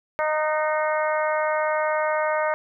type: harmonic tone with a mistuned harmonic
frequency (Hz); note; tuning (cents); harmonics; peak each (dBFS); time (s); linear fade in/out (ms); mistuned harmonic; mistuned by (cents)
308.4; D#4; -15; 2 / 3 / 4 / 5 / 6 / 7; -23 / -27 / -29 / -31 / -33 / -34; 0.19-2.54; 0; 5; -24
effects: none